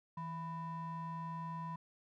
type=ring-modulated tone; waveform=triangle; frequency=415.3 Hz; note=G#4; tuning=in tune; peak=-35 dBFS; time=0.17-1.76 s; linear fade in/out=5 ms; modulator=578 Hz; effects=none